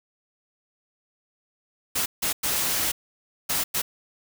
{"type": "noise bursts at uneven times", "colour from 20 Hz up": "white", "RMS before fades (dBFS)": -25, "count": 5, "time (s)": [[1.95, 2.06], [2.22, 2.33], [2.43, 2.92], [3.49, 3.64], [3.74, 3.82]], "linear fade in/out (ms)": 10, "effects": []}